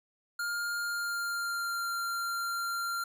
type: tone with pitch glide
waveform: square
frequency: 1409 to 1383.2 Hz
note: F6 to F6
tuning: +15 to -17 cents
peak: -32 dBFS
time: 0.39-3.04 s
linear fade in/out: 5 ms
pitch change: -32 cents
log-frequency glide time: 0.78-1.92 s
effects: none